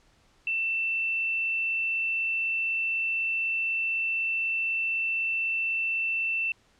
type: tone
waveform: sine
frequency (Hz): 2676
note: E7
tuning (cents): +25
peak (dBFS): -25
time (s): 0.47-6.52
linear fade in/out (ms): 2
effects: pink hiss -63 dBFS RMS until 6.79 s + low-pass 7000 Hz 12 dB/octave